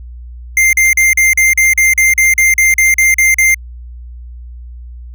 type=tone bursts; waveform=square; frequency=2098 Hz; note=C7; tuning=4 cents sharp; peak=-7 dBFS; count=15; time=0.57-3.544 s; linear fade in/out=2 ms; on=160 ms; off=41 ms; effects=added 60 Hz sine -27 dBFS peak until 5.14 s